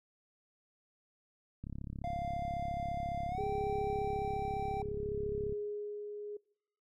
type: click train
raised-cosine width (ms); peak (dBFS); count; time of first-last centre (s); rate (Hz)
5; -30; 135; 1.64-5.524; 34.5
type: tone with pitch glide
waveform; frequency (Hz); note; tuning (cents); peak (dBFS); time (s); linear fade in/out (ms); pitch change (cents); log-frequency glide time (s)
triangle; 697 to 777.9; F5 to G5; -4 to -14; -34; 2.04-4.82; 2; +190; 3.28-3.42
type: tone with tremolo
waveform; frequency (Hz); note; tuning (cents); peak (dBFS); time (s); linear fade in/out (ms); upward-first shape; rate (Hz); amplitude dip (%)
sine; 415.3; G#4; 0; -34; 3.38-6.37; 5; sine; 0.63; 50
effects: noise-tail reverb RT60 0.7 s tail -25 dB re dry